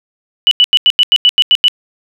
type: tone bursts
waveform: sine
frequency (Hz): 2960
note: F#7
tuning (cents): 0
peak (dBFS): -4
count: 10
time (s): 0.47-1.682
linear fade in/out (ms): 0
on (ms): 42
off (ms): 88
effects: none